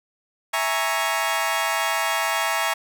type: chord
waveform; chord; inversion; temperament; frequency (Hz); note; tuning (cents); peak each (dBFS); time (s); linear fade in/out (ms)
20% pulse; A# half-diminished seventh; second; equal; 659.3 / 830.6 / 932.3 / 1108.7; E5 / G#5 / A#5 / C#6; 0 / 0 / 0 / 0; -22; 0.53-2.74; 10
effects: none